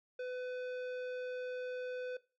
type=tone with tanh clipping; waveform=sine; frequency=502 Hz; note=B4; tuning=28 cents sharp; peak=-40 dBFS; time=0.19-2.17 s; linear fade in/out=5 ms; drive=13 dB; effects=noise-tail reverb RT60 0.3 s tail -19 dB re dry